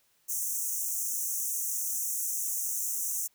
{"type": "high-pass noise", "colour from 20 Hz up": "pink", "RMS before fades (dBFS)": -32, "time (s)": [0.28, 3.28], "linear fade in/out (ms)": 20, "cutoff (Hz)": 5900, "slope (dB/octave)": 96, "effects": ["white hiss -69 dBFS RMS until 3.34 s"]}